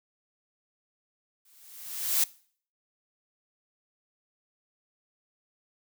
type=noise with exponential growth; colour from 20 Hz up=blue; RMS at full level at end=-22 dBFS; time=1.45-2.24 s; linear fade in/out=5 ms; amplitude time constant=170 ms; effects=noise-tail reverb RT60 0.5 s tail -21 dB re dry